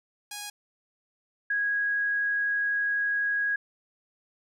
5% pulse / sine tone pair in turn, 826 / 1652 Hz, G#5 / G#6, -10 / -10 cents, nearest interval octave, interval 1200 cents, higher second, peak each -24 dBFS, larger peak neither, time 0.31-0.5 / 1.5-3.56 s, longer second, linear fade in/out 5 ms, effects none

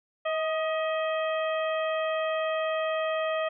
harmonic tone with a mistuned harmonic, 636 Hz, D#5, 38 cents sharp, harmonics 1 / 2 / 3 / 4 / 5, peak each -27 / -33 / -37 / -39 / -41 dBFS, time 0.25-3.49 s, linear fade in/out 10 ms, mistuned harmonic 2, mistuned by -37 cents, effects none

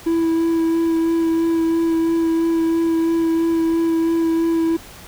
triangle tone with vibrato, 329.6 Hz, E4, in tune, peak -13 dBFS, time 0.06-4.77 s, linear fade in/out 10 ms, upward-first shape sine, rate 3 Hz, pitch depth 13 cents each way, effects pink hiss -40 dBFS RMS until 5.07 s

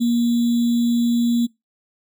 sine tone with sample-and-hold, 236.4 Hz, A#3, 24 cents sharp, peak -15 dBFS, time 0-1.47 s, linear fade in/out 20 ms, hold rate 3675 Hz, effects noise-tail reverb RT60 0.2 s tail -23 dB re dry

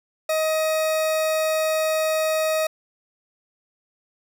40% pulse tone, 630 Hz, D#5, 21 cents sharp, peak -19 dBFS, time 0.29-2.67 s, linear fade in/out 5 ms, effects none

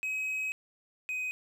triangle tone pair in turn, 2542 / 2510 Hz, D#7 / D#7, +36 / +15 cents, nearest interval unison, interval 21 cents, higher first, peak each -29 / -30 dBFS, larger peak first, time 0.03-0.52 / 1.09-1.31 s, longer first, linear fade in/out 0 ms, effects none

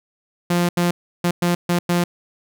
sawtooth tone bursts at uneven times, 174.61 Hz, F3, in tune, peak -12 dBFS, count 6, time 0.5-0.69 / 0.77-0.91 / 1.24-1.31 / 1.42-1.55 / 1.69-1.79 / 1.89-2.04 s, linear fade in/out 5 ms, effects none

